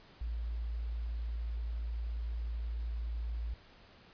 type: tone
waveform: sine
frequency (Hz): 56.9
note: A#1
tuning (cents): -41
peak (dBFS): -34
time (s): 0.21-3.54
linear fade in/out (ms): 5
effects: pink hiss -59 dBFS RMS until 4.13 s + resampled to 11025 Hz